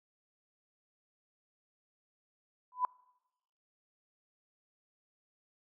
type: tone with exponential growth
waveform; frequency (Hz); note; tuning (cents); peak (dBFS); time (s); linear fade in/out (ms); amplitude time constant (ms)
sine; 999; B5; +20; -23; 2.72-2.85; 1; 28
effects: noise-tail reverb RT60 1.0 s tail -26 dB re dry